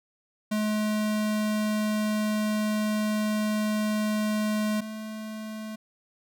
square tone pair in turn, 213.1 / 217 Hz, G#3 / A3, +45 / -24 cents, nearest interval unison, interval 31 cents, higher second, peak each -25 / -35 dBFS, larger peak first, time 0.51-4.81 / 4.81-5.76 s, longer first, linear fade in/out 10 ms, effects none

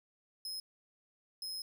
40% pulse tone bursts at uneven times, 5130 Hz, E8, 48 cents flat, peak -38 dBFS, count 2, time 0.45-0.6 / 1.42-1.62 s, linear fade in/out 2 ms, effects none

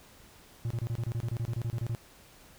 triangle tone bursts, 116.54 Hz, A#2, in tune, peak -27 dBFS, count 16, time 0.65-1.949 s, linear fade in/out 0 ms, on 54 ms, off 29 ms, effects pink hiss -56 dBFS RMS until 2.58 s

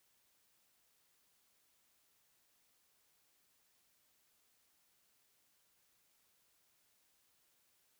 silence, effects white hiss -75 dBFS RMS until 7.99 s

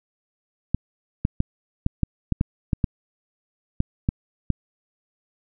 clicks, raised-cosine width 5 ms, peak -7 dBFS, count 12, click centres 0.746 / 1.251 / 1.404 / 1.864 / 2.033 / 2.323 / 2.411 / 2.732 / 2.842 / 3.804 / 4.089 / 4.503 s, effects none

